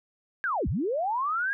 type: linear two-way sweep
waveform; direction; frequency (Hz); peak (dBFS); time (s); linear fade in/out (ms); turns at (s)
sine; down then up; 1661 to 48.8 to 1661; -25; 0.44-1.53; 0; 0.68
effects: none